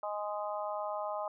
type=harmonic tone; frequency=207.7 Hz; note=G#3; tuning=in tune; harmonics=3 / 4 / 5 / 6; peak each=-37 / -39 / -41 / -43 dBFS; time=0.03-1.28 s; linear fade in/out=2 ms; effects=none